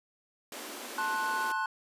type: high-pass noise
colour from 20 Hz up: pink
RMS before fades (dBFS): -42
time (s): 0.52-1.52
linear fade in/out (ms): 2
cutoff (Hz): 220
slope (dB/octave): 96
type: chord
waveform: triangle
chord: F# diminished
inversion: first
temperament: equal with one note detuned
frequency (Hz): 880 / 1060.5 / 1480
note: A5 / C6 / F#6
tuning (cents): 0 / +23 / 0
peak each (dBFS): -32 / -32 / -31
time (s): 0.98-1.66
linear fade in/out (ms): 2
effects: resampled to 32000 Hz